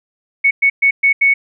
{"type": "tone bursts at uneven times", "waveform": "sine", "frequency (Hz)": 2217, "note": "C#7", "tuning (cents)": 0, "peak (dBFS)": -8, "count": 5, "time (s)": [[0.44, 0.51], [0.62, 0.7], [0.82, 0.91], [1.03, 1.13], [1.21, 1.34]], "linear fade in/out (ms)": 10, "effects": []}